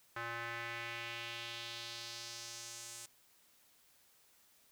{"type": "tone with band-pass filter sweep", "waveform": "square", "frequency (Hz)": 117, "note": "A#2", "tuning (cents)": 7, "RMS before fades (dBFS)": -45, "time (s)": [0.16, 3.06], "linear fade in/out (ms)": 5, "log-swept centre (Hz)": [1500, 8100], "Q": 2, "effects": ["white hiss -68 dBFS RMS until 4.71 s"]}